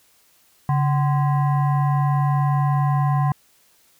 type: tone with frequency modulation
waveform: sine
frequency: 141.6 Hz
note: C#3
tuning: 37 cents sharp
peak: -16 dBFS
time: 0.69-3.32 s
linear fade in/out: 2 ms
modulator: 895 Hz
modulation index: 0.63
effects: white hiss -58 dBFS RMS until 3.99 s